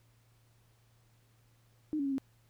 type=tone with pitch steps; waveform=sine; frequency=306.5 / 280.2 / 274.6 / 268.6 Hz; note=D#4 / C#4 / C#4 / C4; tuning=-26 / +19 / -16 / +46 cents; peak=-30 dBFS; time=1.93-2.182 s; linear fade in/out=0 ms; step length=63 ms; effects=added 115 Hz sine -65 dBFS peak until 2.49 s + pink hiss -71 dBFS RMS until 2.49 s